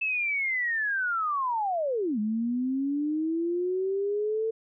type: linear two-way sweep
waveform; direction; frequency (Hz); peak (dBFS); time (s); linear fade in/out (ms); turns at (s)
sine; down then up; 2636 to 207.7 to 450.2; -25; 0.01-4.51; 10; 2.19
effects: none